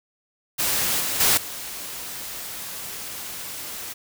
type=noise with level steps; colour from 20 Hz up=white; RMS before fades=-23 / -26 / -18 / -34 dBFS; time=0.58-3.94 s; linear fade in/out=20 ms; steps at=1 / 1.2 / 1.37 s; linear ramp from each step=5 ms; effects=none